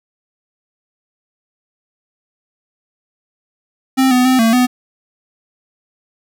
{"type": "tone with pitch steps", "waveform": "square", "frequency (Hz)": [263.3, 250.7, 258, 226.3, 250], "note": ["C4", "B3", "C4", "A3", "B3"], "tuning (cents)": [11, 26, -24, 49, 21], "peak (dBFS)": -10, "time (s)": [3.97, 4.67], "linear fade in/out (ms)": 20, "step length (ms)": 140, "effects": []}